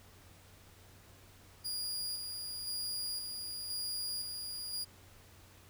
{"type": "tone with tremolo", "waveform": "sawtooth", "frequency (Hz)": 4852, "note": "D#8", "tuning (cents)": -44, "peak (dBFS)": -33, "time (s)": [1.64, 4.85], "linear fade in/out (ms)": 20, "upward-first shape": "square", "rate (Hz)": 0.97, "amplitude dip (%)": 35, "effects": ["added 93 Hz sine -61 dBFS peak until 5.69 s", "pink hiss -60 dBFS RMS until 5.69 s"]}